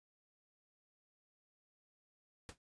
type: noise with exponential decay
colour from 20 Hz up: pink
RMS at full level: -45 dBFS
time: 2.49-2.58 s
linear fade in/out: 0 ms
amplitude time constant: 18 ms
effects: resampled to 22050 Hz

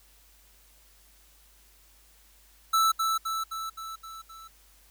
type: tone with echo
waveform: square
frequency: 1318.5 Hz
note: E6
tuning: in tune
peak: -21 dBFS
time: 2.73-2.92 s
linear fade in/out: 10 ms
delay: 260 ms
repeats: 6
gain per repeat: -4 dB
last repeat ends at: 4.48 s
effects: added 50 Hz sine -60 dBFS peak until 4.9 s + white hiss -60 dBFS RMS until 4.9 s

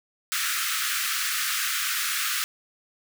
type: high-pass noise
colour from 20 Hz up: pink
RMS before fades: -27 dBFS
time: 0.32-2.44 s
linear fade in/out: 0 ms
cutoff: 1200 Hz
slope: 96 dB/octave
effects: none

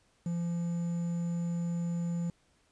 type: tone with quantisation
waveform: triangle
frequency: 171.1 Hz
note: F3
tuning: 35 cents flat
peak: -28 dBFS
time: 0.26-2.3 s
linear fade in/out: 2 ms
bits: 9
effects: pink hiss -69 dBFS RMS until 2.71 s + resampled to 22050 Hz

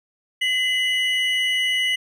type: tone pair together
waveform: triangle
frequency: 2034 / 2939 Hz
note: C7 / F#7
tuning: -50 / -12 cents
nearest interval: tritone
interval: 638 cents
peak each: -20 / -20 dBFS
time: 0.41-1.96 s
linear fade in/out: 10 ms
effects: none

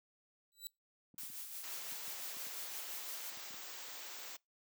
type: tone with exponential growth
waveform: 15% pulse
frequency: 3951 Hz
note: B7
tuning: in tune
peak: -32 dBFS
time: 0.52-0.67 s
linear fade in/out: 0 ms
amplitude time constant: 32 ms
type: clicks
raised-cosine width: 5 ms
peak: -35 dBFS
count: 10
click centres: 1.143 / 1.234 / 1.301 / 1.923 / 2.08 / 2.368 / 2.469 / 3.373 / 3.508 / 3.542 s
type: noise with tremolo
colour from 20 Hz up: blue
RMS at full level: -45 dBFS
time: 1.18-3.3 s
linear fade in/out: 0 ms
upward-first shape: sine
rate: 5.8 Hz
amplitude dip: 45%
type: band-stop noise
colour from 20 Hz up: white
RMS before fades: -48 dBFS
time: 1.63-4.37 s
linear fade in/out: 10 ms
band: 8100 to 14000 Hz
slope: 96 dB/octave
effects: noise-tail reverb RT60 0.2 s tail -25 dB re dry + high-pass 400 Hz 12 dB/octave

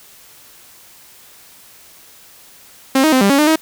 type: tone with pitch steps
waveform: sawtooth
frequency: 266.8 / 313.3 / 259.1 / 198.5 / 277.8 / 301.5 / 317.3 Hz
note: C4 / D#4 / C4 / G3 / C#4 / D4 / D#4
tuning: +34 / +12 / -17 / +22 / +4 / +46 / +34 cents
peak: -6 dBFS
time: 2.95-3.559 s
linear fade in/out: 5 ms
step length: 87 ms
effects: white hiss -44 dBFS RMS until 3.61 s

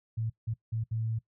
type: tone bursts at uneven times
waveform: sine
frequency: 112.2 Hz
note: A2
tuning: 34 cents sharp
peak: -29 dBFS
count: 4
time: 0.17-0.3 / 0.47-0.54 / 0.72-0.84 / 0.91-1.19 s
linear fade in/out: 10 ms
effects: noise-tail reverb RT60 0.1 s tail -19 dB re dry

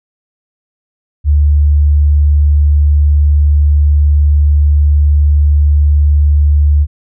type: tone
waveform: sine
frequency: 73.42 Hz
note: D2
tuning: in tune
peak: -5 dBFS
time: 1.24-6.87 s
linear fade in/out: 50 ms
effects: none

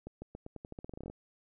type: accelerating click train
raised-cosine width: 2 ms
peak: -30 dBFS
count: 17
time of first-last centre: 0.07-1.1 s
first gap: 150 ms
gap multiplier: 0.87
effects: none

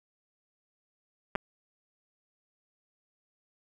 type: clicks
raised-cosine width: 0.5 ms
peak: -15 dBFS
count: 2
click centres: 1.353 / 1.358 s
effects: 8-bit

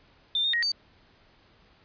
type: tone with pitch steps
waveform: sine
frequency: 3588 / 3680 / 1883 / 4604 Hz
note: A7 / A#7 / A#6 / D8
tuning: +33 / -23 / +17 / -35 cents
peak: -23 dBFS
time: 0.35-0.718 s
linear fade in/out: 2 ms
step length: 92 ms
effects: pink hiss -60 dBFS RMS until 1.84 s + resampled to 11025 Hz

